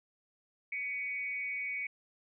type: tone with amplitude modulation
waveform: sine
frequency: 2244 Hz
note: C#7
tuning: 21 cents sharp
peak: -31 dBFS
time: 0.72-1.87 s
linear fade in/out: 5 ms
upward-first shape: sine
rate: 241 Hz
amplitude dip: 65%
effects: none